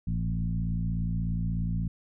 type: tone with frequency modulation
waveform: sine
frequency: 110 Hz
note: A2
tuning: in tune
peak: -26 dBFS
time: 0.07-1.88 s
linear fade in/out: 5 ms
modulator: 56.7 Hz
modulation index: 1.5
effects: none

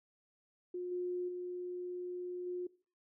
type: tone with level steps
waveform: sine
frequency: 358.3 Hz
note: F4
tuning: 44 cents sharp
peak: -37 / -34 / -38 / -36 dBFS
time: 0.74-2.67 s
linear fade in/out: 5 ms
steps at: 0.91 / 1.28 / 2.46 s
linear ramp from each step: 10 ms
effects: noise-tail reverb RT60 0.4 s tail -21 dB re dry

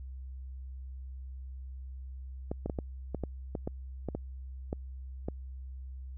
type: clicks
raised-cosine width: 2 ms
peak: -20 dBFS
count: 12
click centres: 2.515 / 2.66 / 2.698 / 2.788 / 3.147 / 3.237 / 3.552 / 3.675 / 4.087 / 4.15 / 4.729 / 5.285 s
effects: added 65 Hz sine -40 dBFS peak until 6.17 s

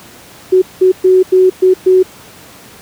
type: tone bursts at uneven times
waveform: sine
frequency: 371.9 Hz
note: F#4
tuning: 9 cents sharp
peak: -4 dBFS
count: 6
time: 0.52-0.62 / 0.81-0.92 / 1.04-1.23 / 1.32-1.5 / 1.62-1.74 / 1.86-2.03 s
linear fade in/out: 10 ms
effects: pink hiss -37 dBFS RMS until 2.81 s + high-pass 100 Hz 12 dB/octave

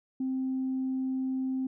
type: tone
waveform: sine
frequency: 261.7 Hz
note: C4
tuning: in tune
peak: -27 dBFS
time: 0.2-1.67 s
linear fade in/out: 5 ms
effects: tanh soft clip ceiling -24 dBFS

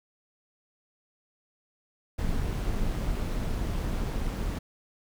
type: noise with amplitude modulation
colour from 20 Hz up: brown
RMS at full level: -27 dBFS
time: 2.18-4.59 s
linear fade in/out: 10 ms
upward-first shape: sine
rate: 190 Hz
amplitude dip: 45%
effects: none

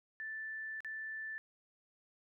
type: tone with dropouts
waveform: sine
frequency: 1761 Hz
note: A6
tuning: 1 cent sharp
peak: -40 dBFS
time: 0.2-1.38 s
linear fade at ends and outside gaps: 0 ms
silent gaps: 0.805-0.847 s
effects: none

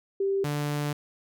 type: tone pair in turn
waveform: sine / sawtooth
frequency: 392 / 146.83 Hz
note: G4 / D3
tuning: 0 / 0 cents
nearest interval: octave + perfect fourth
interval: 1700 cents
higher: first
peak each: -23 dBFS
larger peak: neither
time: 0.2-0.44 / 0.44-0.93 s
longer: second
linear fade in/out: 5 ms
effects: none

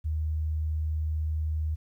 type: tone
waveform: sine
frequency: 77.78 Hz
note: D#2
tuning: in tune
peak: -26 dBFS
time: 0.04-1.76 s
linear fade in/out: 20 ms
effects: 11-bit

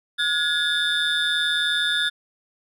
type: tone cluster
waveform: triangle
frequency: 1440 / 1683 / 3489 / 3648 Hz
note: F#6 / G#6 / A7 / A#7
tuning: -47 / +23 / -15 / -38 cents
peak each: -24 dBFS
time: 0.18-2.1 s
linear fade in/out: 20 ms
effects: none

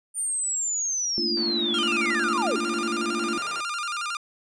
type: linear sweep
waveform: sine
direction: down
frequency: 9110 to 219.6 Hz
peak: -24 dBFS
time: 0.14-2.6 s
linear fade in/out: 50 ms
type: chord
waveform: sine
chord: Bb major seventh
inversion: third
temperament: equal with one note detuned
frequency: 220 / 233.1 / 293.7 / 343 Hz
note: A3 / Bb3 / D4 / F4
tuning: 0 / 0 / 0 / -31 cents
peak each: -35 / -33 / -35 / -29 dBFS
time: 1.18-3.38 s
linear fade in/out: 0 ms
type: band-pass noise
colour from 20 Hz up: pink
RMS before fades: -43 dBFS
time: 1.37-3.61 s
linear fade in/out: 0 ms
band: 310 to 2200 Hz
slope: 12 dB/octave
type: tone with vibrato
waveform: sawtooth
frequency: 1296 Hz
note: E6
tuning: 30 cents flat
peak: -24 dBFS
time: 1.74-4.17 s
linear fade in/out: 2 ms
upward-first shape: square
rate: 11 Hz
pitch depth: 120 cents each way
effects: resampled to 22050 Hz

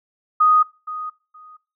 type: tone with echo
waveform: sine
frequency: 1244.5 Hz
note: D#6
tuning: in tune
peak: -11 dBFS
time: 0.4-0.63 s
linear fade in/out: 10 ms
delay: 470 ms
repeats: 2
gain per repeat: -15 dB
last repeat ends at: 1.57 s
effects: noise-tail reverb RT60 0.3 s tail -21 dB re dry

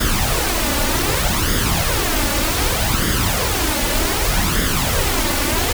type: noise with flanger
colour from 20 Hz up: pink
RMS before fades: -18 dBFS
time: 0-5.73 s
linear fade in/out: 10 ms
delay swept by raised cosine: 0.59 to 3.49 ms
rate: 0.65 Hz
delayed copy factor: +0.6
effects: none

